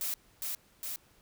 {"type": "noise with echo", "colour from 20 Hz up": "blue", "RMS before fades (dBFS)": -34, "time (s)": [0.01, 0.14], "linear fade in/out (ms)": 0, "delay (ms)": 410, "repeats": 2, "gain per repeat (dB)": -2, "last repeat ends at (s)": 0.96, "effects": ["pink hiss -64 dBFS RMS until 1.21 s"]}